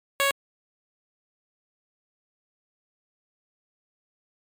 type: tone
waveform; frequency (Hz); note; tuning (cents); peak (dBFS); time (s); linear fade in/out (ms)
10% pulse; 554.4; C#5; 0; -12; 0.2-0.31; 0
effects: MP3 96 kbps